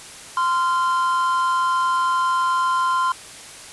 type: tone pair together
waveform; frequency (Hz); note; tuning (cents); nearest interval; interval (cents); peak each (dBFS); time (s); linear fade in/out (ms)
triangle; 1037.6 / 1385; C6 / F6; -15 / -15; perfect fourth; 500; -16 / -23; 0.37-3.12; 2
effects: white hiss -39 dBFS RMS until 3.72 s + resampled to 24000 Hz

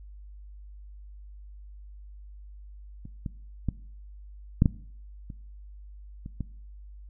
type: clicks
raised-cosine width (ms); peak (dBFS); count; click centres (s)
5; -28 / -20 / -14 / -6 / -8 / -27 / -26 / -19; 8; 3.054 / 3.262 / 3.687 / 4.621 / 4.658 / 5.302 / 6.261 / 6.407
effects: noise-tail reverb RT60 0.6 s tail -20 dB re dry + added 50 Hz sine -43 dBFS peak until 7.09 s

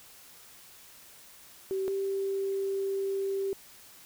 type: tone pair in turn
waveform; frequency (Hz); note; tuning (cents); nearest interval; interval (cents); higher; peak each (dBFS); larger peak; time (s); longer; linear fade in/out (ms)
sine; 383.7 / 390.6; G4 / G4; -37 / -6; unison; 31; second; -28; neither; 1.71-1.88 / 1.88-3.53; second; 0
effects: white hiss -53 dBFS RMS until 4.05 s

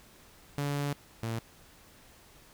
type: tone pair in turn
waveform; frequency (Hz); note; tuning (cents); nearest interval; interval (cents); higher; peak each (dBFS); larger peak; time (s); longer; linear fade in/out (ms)
sawtooth; 143.3 / 113.99; D3 / A#2; -42 / -38; major third; 396; first; -26 / -28; first; 0.58-0.93 / 1.23-1.39; first; 0
effects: pink hiss -57 dBFS RMS until 2.53 s

